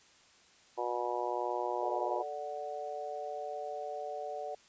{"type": "harmonic tone", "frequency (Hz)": 121.5, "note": "B2", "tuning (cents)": -28, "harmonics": [3, 4, 5, 6, 7, 8], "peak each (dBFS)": [-39, -39, -39, -39, -39, -39], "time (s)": [0.77, 2.23], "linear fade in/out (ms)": 20}
{"type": "chord", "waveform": "sine", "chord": "D major", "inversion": "second", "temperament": "equal", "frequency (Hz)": [440, 587.3, 740], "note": ["A4", "D5", "F#5"], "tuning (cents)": [0, 0, 0], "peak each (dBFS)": [-43, -41, -40], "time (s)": [1.82, 4.55], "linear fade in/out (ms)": 5}
{"effects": ["white hiss -62 dBFS RMS until 4.68 s", "resampled to 16000 Hz"]}